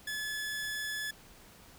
sawtooth tone, 1716 Hz, A6, 44 cents flat, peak -31 dBFS, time 0.07-1.11 s, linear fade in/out 5 ms, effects pink hiss -56 dBFS RMS until 1.78 s

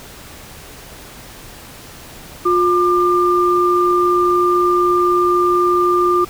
sine tone pair together, 355.6 / 1196 Hz, F4 / D6, +31 / +31 cents, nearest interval octave + major sixth, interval 2100 cents, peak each -14 dBFS, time 2.45-6.25 s, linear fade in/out 10 ms, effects pink hiss -37 dBFS RMS until 6.29 s

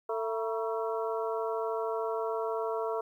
harmonic tone with a mistuned harmonic, 223.4 Hz, A3, 27 cents sharp, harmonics 2 / 3 / 4 / 5 / 6, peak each -32 / -36 / -38 / -40 / -42 dBFS, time 0.09-3.01 s, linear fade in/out 5 ms, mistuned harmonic 4, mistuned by +110 cents, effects 11-bit

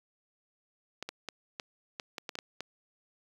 clicks, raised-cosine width 0.2 ms, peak -20 dBFS, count 10, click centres 1.026 / 1.09 / 1.287 / 1.598 / 1.998 / 2.182 / 2.292 / 2.354 / 2.388 / 2.606 s, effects high-pass 150 Hz 12 dB/octave + 8-bit

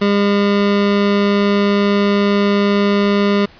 25% pulse tone, 202.3 Hz, G#3, 45 cents flat, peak -8 dBFS, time 0.01-3.46 s, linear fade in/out 10 ms, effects pink hiss -44 dBFS RMS until 3.59 s + resampled to 11025 Hz

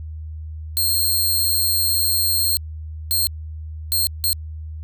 10% pulse tone bursts at uneven times, 4226 Hz, C8, 16 cents sharp, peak -10 dBFS, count 4, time 0.77-2.57 / 3.11-3.27 / 3.92-4.07 / 4.24-4.33 s, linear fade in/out 0 ms, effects added 78 Hz sine -29 dBFS peak until 4.83 s

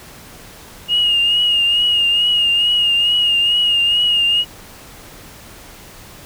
sine tone with vibrato, 2856 Hz, F7, 38 cents sharp, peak -11 dBFS, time 0.88-4.45 s, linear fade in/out 50 ms, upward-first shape triangle, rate 2.3 Hz, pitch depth 44 cents each way, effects tanh soft clip ceiling -7 dBFS + pink hiss -39 dBFS RMS until 6.25 s

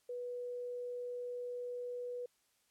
sine tone, 490 Hz, B4, 14 cents flat, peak -39 dBFS, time 0.09-2.26 s, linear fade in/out 5 ms, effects white hiss -75 dBFS RMS until 2.7 s + low-pass 12000 Hz 12 dB/octave

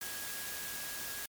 sine tone in noise, 1651 Hz, G#6, 11 cents flat, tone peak -47 dBFS, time 0.01-1.26 s, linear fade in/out 5 ms, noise white, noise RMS -41 dBFS, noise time 0.01-1.26 s, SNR -9 dB, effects MP3 96 kbps

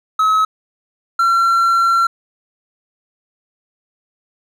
triangle tone pair in turn, 1284 / 1361.1 Hz, E6 / F6, -46 / -45 cents, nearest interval minor second, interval 101 cents, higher second, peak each -9 dBFS, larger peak neither, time 0.19-0.45 / 1.19-2.07 s, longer second, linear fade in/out 5 ms, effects none

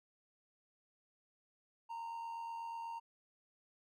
triangle tone with amplitude modulation, 923 Hz, A#5, 17 cents flat, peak -38 dBFS, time 1.89-3 s, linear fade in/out 20 ms, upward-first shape sine, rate 88.2 Hz, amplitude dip 40%, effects none

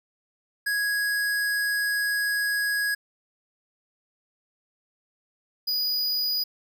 square tone pair in turn, 1661.2 / 4928 Hz, G#6 / D#8, 0 / -17 cents, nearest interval octave + perfect fifth, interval 1883 cents, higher second, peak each -24 / -24 dBFS, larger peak neither, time 0.66-2.95 / 5.67-6.44 s, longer first, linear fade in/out 10 ms, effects none

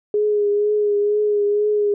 sine tone with vibrato, 415.3 Hz, G#4, in tune, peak -15 dBFS, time 0.14-1.94 s, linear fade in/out 2 ms, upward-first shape triangle, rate 2.1 Hz, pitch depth 32 cents each way, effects none

